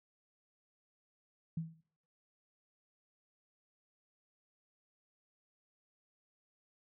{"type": "tone with exponential decay", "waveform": "sine", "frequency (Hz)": 162.8, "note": "E3", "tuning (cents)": -21, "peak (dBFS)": -32, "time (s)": [1.57, 1.81], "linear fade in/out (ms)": 5, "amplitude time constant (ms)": 52, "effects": ["noise-tail reverb RT60 0.6 s tail -19 dB re dry"]}